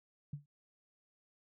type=tone with exponential decay; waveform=sine; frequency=144.7 Hz; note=D3; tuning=25 cents flat; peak=-35 dBFS; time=0.33-0.46 s; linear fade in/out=5 ms; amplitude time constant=28 ms; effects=none